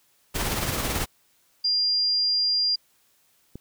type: noise with tremolo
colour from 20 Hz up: pink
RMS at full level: -25 dBFS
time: 0.34-1.06 s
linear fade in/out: 20 ms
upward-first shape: triangle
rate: 18 Hz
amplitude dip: 45%
type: tone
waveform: sine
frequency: 4800 Hz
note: D8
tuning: 37 cents sharp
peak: -20 dBFS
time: 1.64-2.76 s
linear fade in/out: 10 ms
type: click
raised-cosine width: 3 ms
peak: -24 dBFS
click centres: 3.556 s
effects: white hiss -64 dBFS RMS until 3.6 s